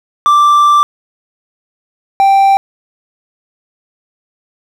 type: tone pair in turn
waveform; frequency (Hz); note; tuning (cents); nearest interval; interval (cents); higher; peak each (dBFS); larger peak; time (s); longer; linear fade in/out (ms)
triangle; 1174.7 / 784; D6 / G5; 0 / 0; perfect fifth; 700; first; -3; neither; 0.26-0.83 / 2.2-2.57; first; 0
effects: 7-bit